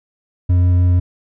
triangle tone with hard clipping, 89.4 Hz, F2, 41 cents sharp, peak -11 dBFS, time 0.49-1 s, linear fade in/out 10 ms, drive 7 dB, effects none

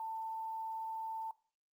sine tone with quantisation, 891 Hz, A5, 22 cents sharp, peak -38 dBFS, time 0-1.31 s, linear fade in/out 2 ms, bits 11, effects noise-tail reverb RT60 0.4 s tail -20 dB re dry + Opus 32 kbps

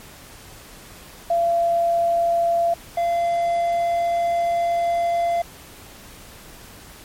sine / triangle tone pair in turn, 682 / 686.3 Hz, F5 / F5, -41 / -30 cents, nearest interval unison, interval 11 cents, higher second, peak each -16 dBFS, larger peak neither, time 1.3-2.74 / 2.97-5.42 s, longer second, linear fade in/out 5 ms, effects pink hiss -43 dBFS RMS until 7.04 s + MP3 64 kbps

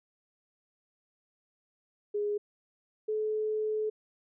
sine tone pair in turn, 414.2 / 430.5 Hz, G#4 / A4, -5 / -38 cents, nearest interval minor second, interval 67 cents, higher second, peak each -28 dBFS, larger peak neither, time 2.14-2.38 / 3.08-3.9 s, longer second, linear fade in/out 10 ms, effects none

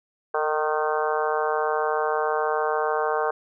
harmonic tone with a mistuned harmonic, 153.9 Hz, D#3, 19 cents flat, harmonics 3 / 4 / 5 / 6 / 7 / 8 / 9 / 10, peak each -26 / -29 / -28 / -32 / -30 / -32 / -36 / -33 dBFS, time 0.34-3.31 s, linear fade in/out 5 ms, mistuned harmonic 3, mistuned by -19 cents, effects none

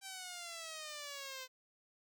5% pulse exponential sweep, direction down, 784 to 511 Hz, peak -33 dBFS, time 0.01-1.48 s, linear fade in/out 50 ms, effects none

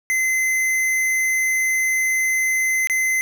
square tone with dropouts, 2054 Hz, C7, 33 cents flat, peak -18 dBFS, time 0.1-3.21 s, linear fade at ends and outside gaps 0 ms, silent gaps 2.872-2.898 s, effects none

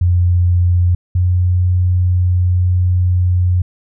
sine tone pair in turn, 88.5 / 90.1 Hz, F2 / F#2, +23 / -45 cents, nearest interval unison, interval 32 cents, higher second, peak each -9 / -10 dBFS, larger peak first, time 0.01-0.95 / 1.15-3.62 s, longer second, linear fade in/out 5 ms, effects none

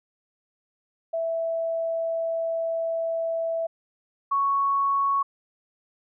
sine tone pair in turn, 659.3 / 1109.8 Hz, E5 / C#6, 0 / +2 cents, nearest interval major sixth, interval 902 cents, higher second, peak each -24 / -20 dBFS, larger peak second, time 1.13-3.67 / 4.31-5.23 s, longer first, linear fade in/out 10 ms, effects none

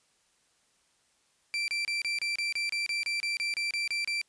30% pulse tone bursts, 2349 Hz, D7, in tune, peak -26 dBFS, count 16, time 1.54-4.215 s, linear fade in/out 0 ms, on 140 ms, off 29 ms, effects white hiss -69 dBFS RMS until 4.28 s + resampled to 22050 Hz

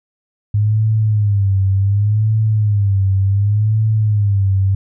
sine tone with vibrato, 102.8 Hz, G#2, 17 cents flat, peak -11 dBFS, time 0.54-4.75 s, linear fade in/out 5 ms, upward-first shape sine, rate 0.68 Hz, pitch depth 110 cents each way, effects none

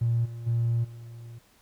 triangle tone with level steps, 116.9 Hz, A#2, 5 cents sharp, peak -18 / -33 / -19 / -38 dBFS, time 0.01-1.39 s, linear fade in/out 10 ms, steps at 0.24 / 0.46 / 0.83 s, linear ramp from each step 20 ms, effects tanh soft clip ceiling -19 dBFS + pink hiss -61 dBFS RMS until 1.61 s

